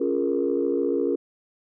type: chord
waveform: sine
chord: Bb minor seventh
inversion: first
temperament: equal with one note detuned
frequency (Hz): 277.2 / 349.2 / 415.3 / 469.4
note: Db4 / F4 / Ab4 / Bb4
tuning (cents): 0 / 0 / 0 / +12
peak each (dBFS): -26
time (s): 0-1.16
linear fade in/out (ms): 10
effects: tanh soft clip ceiling -12 dBFS